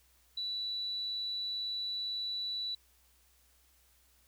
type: tone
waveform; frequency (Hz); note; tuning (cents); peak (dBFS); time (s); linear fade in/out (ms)
sine; 3951; B7; 0; -34; 0.37-2.75; 5
effects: added 62 Hz sine -69 dBFS peak until 4.27 s + white hiss -68 dBFS RMS until 4.27 s